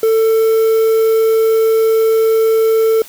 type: tone with quantisation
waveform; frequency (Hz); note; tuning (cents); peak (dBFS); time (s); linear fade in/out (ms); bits
triangle; 445.6; A4; +22; -7; 0.03-3.02; 2; 5
effects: white hiss -37 dBFS RMS until 3.08 s